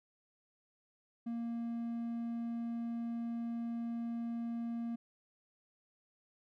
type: tone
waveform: triangle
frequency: 233.1 Hz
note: A#3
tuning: in tune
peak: -34 dBFS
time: 1.26-4.96 s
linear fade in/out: 10 ms
effects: none